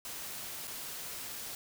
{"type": "noise with dropouts", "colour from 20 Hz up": "white", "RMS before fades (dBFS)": -42, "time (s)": [0.05, 1.55], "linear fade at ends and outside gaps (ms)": 1, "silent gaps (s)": [0.672, 0.677], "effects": []}